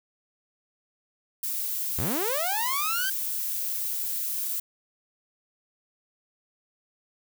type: noise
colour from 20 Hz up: violet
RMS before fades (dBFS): -30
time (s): 1.43-4.6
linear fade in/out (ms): 5
type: linear sweep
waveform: sawtooth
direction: up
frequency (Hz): 55.2 to 1584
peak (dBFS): -24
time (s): 1.98-3.1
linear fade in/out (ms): 5
effects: none